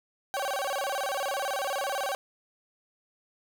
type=tone with vibrato; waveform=30% pulse; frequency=659.3 Hz; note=E5; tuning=in tune; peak=-26 dBFS; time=0.34-2.15 s; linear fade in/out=0 ms; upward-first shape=square; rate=18 Hz; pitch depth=290 cents each way; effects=none